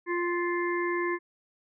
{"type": "harmonic tone", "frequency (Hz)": 349.2, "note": "F4", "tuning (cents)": 0, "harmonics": [1, 3, 5, 6], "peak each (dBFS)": [-28, -33, -35, -36], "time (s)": [0.06, 1.19], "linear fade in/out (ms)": 50, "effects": []}